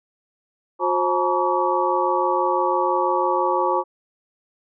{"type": "tone cluster", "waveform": "sine", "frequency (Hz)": [360.3, 532, 861, 947, 1138], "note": ["F#4", "C5", "A5", "A#5", "C#6"], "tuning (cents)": [-46, 29, -38, 27, 45], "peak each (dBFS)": -24, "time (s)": [0.79, 3.84], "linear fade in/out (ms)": 50, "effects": []}